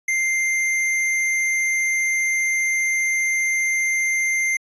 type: tone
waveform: square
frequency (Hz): 2095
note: C7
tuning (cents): +2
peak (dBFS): -19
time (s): 0.08-4.57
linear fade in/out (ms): 5
effects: resampled to 22050 Hz